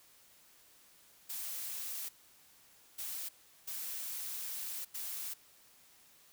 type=noise bursts at uneven times; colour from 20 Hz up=blue; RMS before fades=-41 dBFS; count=4; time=1.29-2.09 / 2.98-3.29 / 3.67-4.85 / 4.94-5.34 s; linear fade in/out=10 ms; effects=white hiss -63 dBFS RMS until 6.32 s